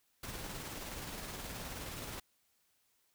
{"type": "noise with tremolo", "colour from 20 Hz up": "pink", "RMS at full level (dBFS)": -43, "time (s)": [0.23, 2.2], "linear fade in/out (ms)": 5, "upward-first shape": "square", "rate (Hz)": 19, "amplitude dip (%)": 25, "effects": ["white hiss -75 dBFS RMS until 3.14 s"]}